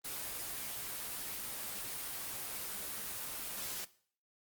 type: noise with comb filter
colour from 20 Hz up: white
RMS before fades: -41 dBFS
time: 0.04-3.85 s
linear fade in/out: 10 ms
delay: 12 ms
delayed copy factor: -0.7
effects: noise-tail reverb RT60 0.5 s tail -18 dB re dry + Opus 24 kbps